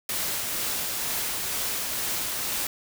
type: noise with tremolo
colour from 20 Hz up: white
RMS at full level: -28 dBFS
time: 0.09-2.67 s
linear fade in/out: 2 ms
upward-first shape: triangle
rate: 2.1 Hz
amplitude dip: 25%
effects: none